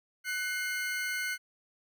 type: tone pair together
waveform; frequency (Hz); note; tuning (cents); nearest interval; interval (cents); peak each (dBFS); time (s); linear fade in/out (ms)
40% pulse; 1493 / 2127; F#6 / C7; +15 / +28; tritone; 613; -33 / -34; 0.24-1.38; 50
effects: none